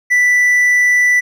triangle tone, 1975.5 Hz, B6, in tune, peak -7 dBFS, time 0.1-1.21 s, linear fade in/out 20 ms, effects none

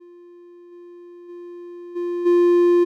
triangle tone with level steps, 349.6 Hz, F4, 2 cents sharp, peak -40 / -37 / -32 / -20 / -10 dBFS, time 0-2.85 s, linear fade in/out 20 ms, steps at 0.71 / 1.28 / 1.95 / 2.25 s, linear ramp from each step 20 ms, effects none

